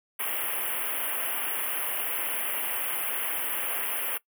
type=band-stop noise; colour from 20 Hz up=white; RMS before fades=-30 dBFS; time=0.19-4.18 s; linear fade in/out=10 ms; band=3200 to 9700 Hz; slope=96 dB/octave; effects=noise-tail reverb RT60 0.1 s tail -20 dB re dry + high-pass 400 Hz 12 dB/octave